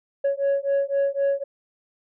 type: beating tone pair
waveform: sine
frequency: 554.4 / 558.3 Hz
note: C#5 / C#5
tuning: 0 / +12 cents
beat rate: 3.9 Hz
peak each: -21 dBFS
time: 0.24-1.44 s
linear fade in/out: 10 ms
effects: tanh soft clip ceiling -17 dBFS